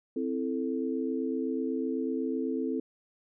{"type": "chord", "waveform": "sine", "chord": "A minor", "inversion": "first", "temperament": "equal", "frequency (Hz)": [261.6, 329.6, 440], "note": ["C4", "E4", "A4"], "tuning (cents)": [0, 0, 0], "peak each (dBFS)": [-31, -34, -34], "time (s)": [0.16, 2.8], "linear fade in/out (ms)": 5, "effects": []}